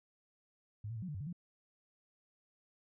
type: tone with pitch steps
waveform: sine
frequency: 104.8 / 116.2 / 109.4 / 184 / 148.2 / 95.2 / 144.8 / 174.2 Hz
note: G#2 / A#2 / A2 / F#3 / D3 / F#2 / D3 / F3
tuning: +16 / -5 / -9 / -9 / +16 / +50 / -24 / -4 cents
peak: -39 dBFS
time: 0.84-1.328 s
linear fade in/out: 5 ms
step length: 61 ms
effects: none